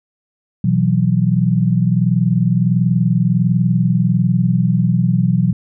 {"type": "chord", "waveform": "sine", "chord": "B suspended fourth", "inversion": "none", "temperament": "equal", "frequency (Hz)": [123.47, 164.81, 185], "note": ["B2", "E3", "F#3"], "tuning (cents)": [0, 0, 0], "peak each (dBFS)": -16, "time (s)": [0.64, 5.53], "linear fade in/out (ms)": 5, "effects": []}